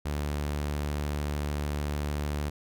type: tone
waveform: sawtooth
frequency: 73.4 Hz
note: D2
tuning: in tune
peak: -25 dBFS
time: 0.05-2.5 s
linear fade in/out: 10 ms
effects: none